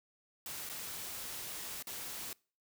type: noise with dropouts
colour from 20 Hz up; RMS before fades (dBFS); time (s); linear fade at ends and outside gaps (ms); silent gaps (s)
white; -43; 0.46-2.33; 1; 0.691-0.697 / 1.825-1.87
effects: noise-tail reverb RT60 0.4 s tail -25 dB re dry